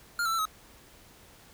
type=tone with pitch steps; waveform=square; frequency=1407 / 1327 / 1338 / 1275 Hz; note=F6 / E6 / E6 / D#6; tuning=+12 / +11 / +25 / +42 cents; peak=-27 dBFS; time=0.19-0.454 s; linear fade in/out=2 ms; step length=66 ms; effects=pink hiss -55 dBFS RMS until 1.53 s